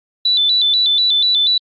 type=tone with vibrato; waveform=sine; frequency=3729 Hz; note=A#7; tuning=in tune; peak=-11 dBFS; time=0.25-1.58 s; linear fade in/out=5 ms; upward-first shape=square; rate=4.1 Hz; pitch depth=100 cents each way; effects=Opus 48 kbps